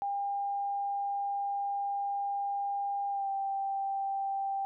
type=tone with pitch glide; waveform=sine; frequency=802 to 785.5 Hz; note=G5 to G5; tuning=+39 to +3 cents; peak=-30 dBFS; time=0.02-4.65 s; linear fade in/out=0 ms; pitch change=-36 cents; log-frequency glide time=3.1-3.28 s; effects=none